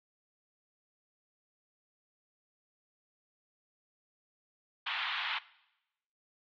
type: band-pass noise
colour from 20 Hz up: white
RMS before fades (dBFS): -35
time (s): 4.86-5.39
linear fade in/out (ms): 10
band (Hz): 830 to 3600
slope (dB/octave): 48
effects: noise-tail reverb RT60 0.9 s tail -20 dB re dry + MP3 48 kbps